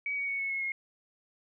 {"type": "tone with pitch steps", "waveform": "sine", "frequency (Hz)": [2269, 2246, 2222, 2199, 2177, 2154], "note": ["C#7", "C#7", "C#7", "C#7", "C#7", "C7"], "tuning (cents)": [40, 22, 4, -14, -32, 50], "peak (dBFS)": -30, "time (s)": [0.06, 0.72], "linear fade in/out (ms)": 2, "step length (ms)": 110, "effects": []}